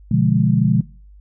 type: chord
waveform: sine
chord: B diminished seventh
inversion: none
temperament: equal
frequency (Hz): 123.47 / 146.83 / 174.61 / 207.7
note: B2 / D3 / F3 / Ab3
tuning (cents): 0 / 0 / 0 / 0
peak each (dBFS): -18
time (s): 0.11-0.81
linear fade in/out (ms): 5
effects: noise-tail reverb RT60 0.4 s tail -20 dB re dry + added 50 Hz sine -41 dBFS peak until 1.2 s